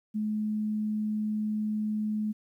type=tone; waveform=sine; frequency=213.4 Hz; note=G#3; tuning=47 cents sharp; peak=-27 dBFS; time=0.14-2.33 s; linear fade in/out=20 ms; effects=11-bit